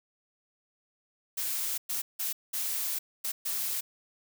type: noise bursts at uneven times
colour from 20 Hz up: blue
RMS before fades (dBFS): -32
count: 6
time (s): 1.37-1.78 / 1.89-2.02 / 2.19-2.33 / 2.53-2.99 / 3.24-3.32 / 3.45-3.81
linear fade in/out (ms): 10
effects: none

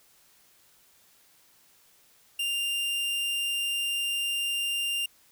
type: tone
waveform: 45% pulse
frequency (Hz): 2794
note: F7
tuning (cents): 0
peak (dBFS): -27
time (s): 2.39-5.06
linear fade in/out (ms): 5
effects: white hiss -61 dBFS RMS until 5.31 s

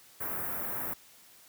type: band-stop noise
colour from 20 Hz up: white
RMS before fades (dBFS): -35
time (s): 0.2-0.94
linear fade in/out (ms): 10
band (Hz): 1700 to 13000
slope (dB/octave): 24
effects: white hiss -57 dBFS RMS until 1.48 s + high-pass 60 Hz 12 dB/octave

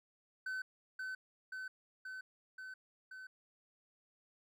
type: tone with echo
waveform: triangle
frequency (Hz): 1521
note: F#6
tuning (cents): +47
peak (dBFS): -36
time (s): 0.46-0.62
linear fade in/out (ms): 5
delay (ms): 530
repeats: 5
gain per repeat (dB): -2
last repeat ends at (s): 3.27
effects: none

